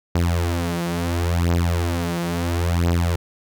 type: beating tone pair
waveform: sawtooth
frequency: 85.4 / 86.13 Hz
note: F2 / F2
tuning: -38 / -23 cents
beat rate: 0.73 Hz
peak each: -18 dBFS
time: 0.15-3.16 s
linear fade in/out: 5 ms
effects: none